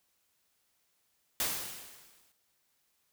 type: noise with exponential decay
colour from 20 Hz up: white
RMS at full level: -30 dBFS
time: 1.4-2.32 s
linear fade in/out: 1 ms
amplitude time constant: 200 ms
effects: white hiss -75 dBFS RMS until 3.12 s